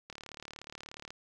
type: click train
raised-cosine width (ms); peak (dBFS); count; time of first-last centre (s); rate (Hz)
0.2; -27; 38; 0.1-1.105; 36.8
effects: none